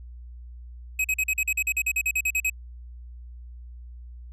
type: tone bursts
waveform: square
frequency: 2541 Hz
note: D#7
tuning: 36 cents sharp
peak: -22 dBFS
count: 16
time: 0.99-2.499 s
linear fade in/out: 5 ms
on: 54 ms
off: 43 ms
effects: added 60 Hz sine -39 dBFS peak until 4.32 s + resampled to 32000 Hz